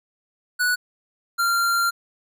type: tone pair in turn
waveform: square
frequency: 1474 / 1383.8 Hz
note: F#6 / F6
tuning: -7 / -16 cents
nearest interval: minor second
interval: 109 cents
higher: first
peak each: -19 dBFS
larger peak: neither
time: 0.59-0.76 / 1.38-1.91 s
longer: second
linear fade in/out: 20 ms
effects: none